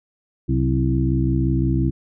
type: harmonic tone with a mistuned harmonic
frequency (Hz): 65.7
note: C2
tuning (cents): +8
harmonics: 1 / 2 / 3 / 4 / 5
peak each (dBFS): -22 / -20 / -27 / -25 / -24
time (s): 0.48-1.91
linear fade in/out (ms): 20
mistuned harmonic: 3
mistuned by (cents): -71
effects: none